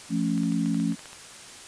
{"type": "chord", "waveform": "sine", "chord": "F augmented", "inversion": "none", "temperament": "equal with one note detuned", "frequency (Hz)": [171.81, 220, 277.2], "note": ["F3", "A3", "C#4"], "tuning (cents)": [-28, 0, 0], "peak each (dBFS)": -27, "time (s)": [0.09, 0.96], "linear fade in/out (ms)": 50}
{"type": "clicks", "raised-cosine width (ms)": 0.3, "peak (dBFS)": -27, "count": 10, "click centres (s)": [0.378, 0.434, 0.521, 0.66, 0.745, 0.8, 0.922, 0.993, 1.057, 1.131]}
{"effects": ["white hiss -44 dBFS RMS until 1.67 s", "resampled to 22050 Hz"]}